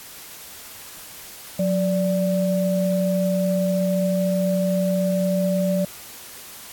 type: tone pair together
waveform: sine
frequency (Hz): 181.8 / 583.2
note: F#3 / D5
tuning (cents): -30 / -12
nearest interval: octave + minor sixth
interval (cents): 2018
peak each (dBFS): -20 / -22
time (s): 1.59-5.85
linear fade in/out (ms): 5
effects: white hiss -40 dBFS RMS until 6.72 s + AAC 64 kbps